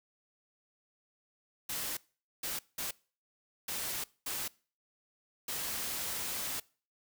white noise bursts at uneven times, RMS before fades -37 dBFS, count 6, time 1.69-1.97 / 2.43-2.59 / 2.78-2.91 / 3.68-4.04 / 4.26-4.48 / 5.48-6.6 s, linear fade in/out 5 ms, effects noise-tail reverb RT60 0.4 s tail -23 dB re dry

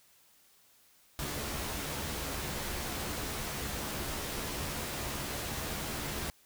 pink noise with comb filter, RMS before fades -37 dBFS, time 1.19-6.3 s, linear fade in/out 0 ms, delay 14 ms, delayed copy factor +0.5, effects white hiss -64 dBFS RMS until 6.45 s

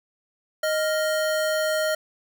square tone pair together, 623.2 / 1399 Hz, D#5 / F6, +3 / +3 cents, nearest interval octave + major second, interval 1400 cents, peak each -23 / -30 dBFS, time 0.63-1.95 s, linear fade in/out 5 ms, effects none

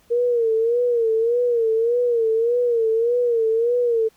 sine tone with vibrato, 466.2 Hz, A#4, in tune, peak -16 dBFS, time 0.1-4.09 s, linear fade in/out 20 ms, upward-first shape sine, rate 1.7 Hz, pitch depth 87 cents each way, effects pink hiss -58 dBFS RMS until 4.16 s

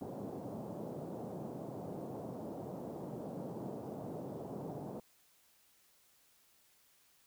pink band-pass noise, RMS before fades -44 dBFS, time 0.01-5 s, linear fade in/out 2 ms, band 130 to 740 Hz, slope 24 dB/octave, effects white hiss -69 dBFS RMS until 7.26 s

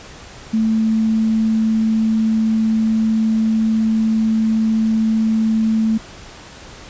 sine tone, 221.1 Hz, A3, 9 cents sharp, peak -13 dBFS, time 0.53-5.98 s, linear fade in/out 10 ms, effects pink hiss -38 dBFS RMS until 6.89 s + resampled to 16000 Hz

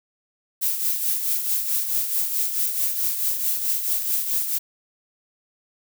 violet noise with tremolo, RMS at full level -21 dBFS, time 0.61-4.59 s, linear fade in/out 20 ms, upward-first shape triangle, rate 4.6 Hz, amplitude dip 60%, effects none

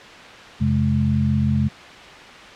sine tone cluster, 88.6 / 134.5 / 211.3 Hz, F2 / C3 / G#3, +25 / +48 / +30 cents, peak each -22 / -20 / -20 dBFS, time 0.6-1.69 s, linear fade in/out 20 ms, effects white hiss -39 dBFS RMS until 2.55 s + low-pass 3000 Hz 12 dB/octave

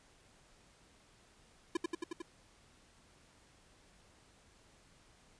square tone with echo, 339.5 Hz, F4, 49 cents flat, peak -31 dBFS, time 1.75-1.77 s, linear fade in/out 5 ms, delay 90 ms, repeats 5, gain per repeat -2 dB, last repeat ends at 2.22 s, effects pink hiss -65 dBFS RMS until 5.39 s + resampled to 22050 Hz

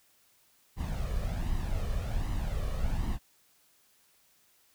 brown noise with flanger, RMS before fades -31 dBFS, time 0.76-3.19 s, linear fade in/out 50 ms, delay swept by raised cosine 1 to 1.71 ms, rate 1.3 Hz, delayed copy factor +0.6, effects white hiss -66 dBFS RMS until 4.74 s

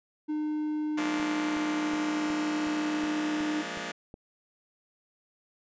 triangle tone, 304.2 Hz, D#4, 39 cents flat, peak -26 dBFS, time 0.28-3.63 s, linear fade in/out 20 ms
5% pulse chord, Bb dominant seventh, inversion second, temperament just, 174.81 / 209.8 / 233.1 / 291.4 Hz, F3 / Ab3 / Bb3 / D4, +2 / +18 / 0 / -13 cents, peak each -28 dBFS, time 0.97-3.92 s, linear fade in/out 10 ms
click train, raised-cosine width 2 ms, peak -31 dBFS, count 9, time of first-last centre 1.2-4.141 s, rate 2.72 Hz
effects resampled to 16000 Hz

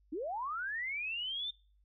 sine linear sweep, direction up, 272.2 to 3625 Hz, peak -35 dBFS, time 0.12-1.51 s, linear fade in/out 10 ms, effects noise-tail reverb RT60 0.4 s tail -23 dB re dry + added 50 Hz sine -65 dBFS peak until 1.84 s

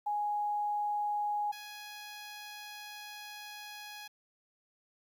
sine / 10% pulse tone pair in turn, 830.6 / 834 Hz, G#5 / G#5, 0 / +7 cents, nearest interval unison, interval 7 cents, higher second, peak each -30 / -36 dBFS, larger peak first, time 0.06-1.52 / 1.52-4.08 s, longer second, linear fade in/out 10 ms, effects 11-bit

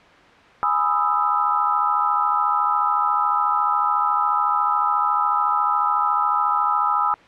sine chord, E major seventh, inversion first, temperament equal, 830.6 / 987.8 / 1244.5 / 1318.5 Hz, G#5 / B5 / D#6 / E6, 0 / 0 / 0 / 0 cents, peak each -24 / -24 / -21 / -21 dBFS, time 0.63-7.14 s, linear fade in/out 0 ms, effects white hiss -47 dBFS RMS until 7.27 s + low-pass 2000 Hz 12 dB/octave

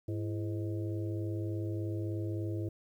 harmonic tone with a mistuned harmonic, 103.9 Hz, G#2, 1 cent sharp, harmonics 1 / 3 / 4 / 5 / 6, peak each -34 / -38 / -46 / -48 / -50 dBFS, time 0.08-2.69 s, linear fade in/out 5 ms, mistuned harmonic 3, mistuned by +110 cents, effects 11-bit

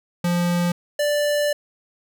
square tone pair in turn, 174.61 / 587.3 Hz, F3 / D5, 0 / 0 cents, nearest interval octave + major sixth, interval 2100 cents, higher second, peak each -19 dBFS, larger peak neither, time 0.24-0.72 / 0.99-1.53 s, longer second, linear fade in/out 5 ms, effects none

